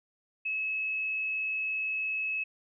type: tone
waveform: sine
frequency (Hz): 2583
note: E7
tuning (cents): -36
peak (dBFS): -29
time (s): 0.45-2.44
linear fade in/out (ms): 10
effects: none